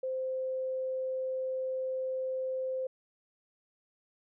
sine tone, 520 Hz, C5, 11 cents flat, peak -31 dBFS, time 0.03-2.87 s, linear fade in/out 5 ms, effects none

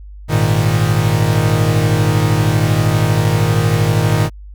45% pulse chord, Ab suspended second, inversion none, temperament equal, 103.83 / 116.54 / 155.56 Hz, Ab2 / Bb2 / Eb3, 0 / 0 / 0 cents, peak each -16 dBFS, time 0.28-4.3 s, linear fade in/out 50 ms, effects added 50 Hz sine -31 dBFS peak until 4.54 s

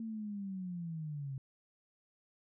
sine linear sweep, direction down, 228 to 131.6 Hz, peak -38 dBFS, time 0-1.38 s, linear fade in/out 2 ms, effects none

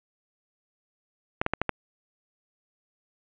clicks, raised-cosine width 0.5 ms, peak -9 dBFS, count 5, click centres 1.415 / 1.464 / 1.536 / 1.616 / 1.693 s, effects resampled to 8000 Hz + 8-bit

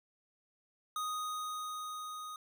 square tone with level ramp, 1244.5 Hz, D#6, in tune, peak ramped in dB -35 to -43 dBFS, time 0.96-2.36 s, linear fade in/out 2 ms, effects none

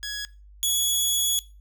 15% pulse tone pair in turn, 1672 / 3373 Hz, G#6 / G#7, +11 / +26 cents, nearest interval octave, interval 1215 cents, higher second, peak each -24 / -14 dBFS, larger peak second, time 0.03-0.25 / 0.63-1.39 s, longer second, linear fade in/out 0 ms, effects noise-tail reverb RT60 0.3 s tail -19 dB re dry + added 50 Hz sine -46 dBFS peak until 1.6 s

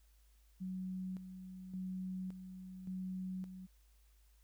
sine tone with tremolo, 186.1 Hz, F#3, 10 cents sharp, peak -39 dBFS, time 0.6-3.67 s, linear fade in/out 20 ms, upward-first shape square, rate 0.88 Hz, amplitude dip 60%, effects added 52 Hz sine -64 dBFS peak until 4.43 s + white hiss -75 dBFS RMS until 4.43 s

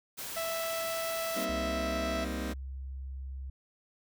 white noise, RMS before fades -40 dBFS, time 0.17-1.46 s, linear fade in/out 20 ms
harmonic tone, 659 Hz, E5, 1 cent flat, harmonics 1 / 2 / 3 / 4 / 5 / 6 / 7 / 8 / 9, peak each -34 / -40 / -44 / -46 / -48 / -50 / -51 / -52 / -53 dBFS, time 0.36-2.25 s, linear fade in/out 10 ms
sawtooth chord, C minor seventh, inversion second, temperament just, 196.22 / 235.5 / 261.6 / 314 Hz, G3 / Bb3 / C4 / Eb4, +2 / +18 / 0 / +16 cents, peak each -36 dBFS, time 1.35-2.54 s, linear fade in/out 20 ms
sine tone, 66.5 Hz, C2, 29 cents sharp, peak -37 dBFS, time 1.49-3.5 s, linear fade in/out 5 ms
effects none

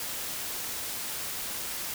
white noise, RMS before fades -35 dBFS, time 0-1.94 s, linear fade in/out 2 ms, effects none

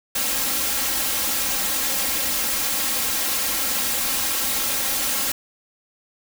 white noise with comb filter, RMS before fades -23 dBFS, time 0.15-5.32 s, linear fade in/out 5 ms, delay 3.7 ms, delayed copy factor +0.85, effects none

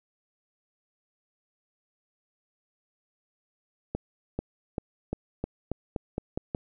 accelerating click train, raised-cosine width 2 ms, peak -16 dBFS, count 10, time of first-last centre 3.95-6.549 s, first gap 440 ms, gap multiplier 0.89, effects none

